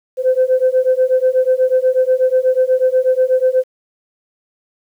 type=beating tone pair; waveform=sine; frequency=510 / 518.2 Hz; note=C5 / C5; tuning=-44 / -17 cents; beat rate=8.2 Hz; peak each=-13 / -13 dBFS; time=0.17-3.64 s; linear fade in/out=50 ms; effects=tanh soft clip ceiling -5 dBFS + 8-bit